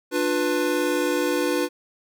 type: chord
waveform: square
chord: B diminished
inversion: first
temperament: just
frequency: 296.3 / 355.6 / 493.9 Hz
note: D4 / F4 / B4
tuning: +15 / +31 / 0 cents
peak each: -26 dBFS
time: 0.11-1.69 s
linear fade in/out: 50 ms
effects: none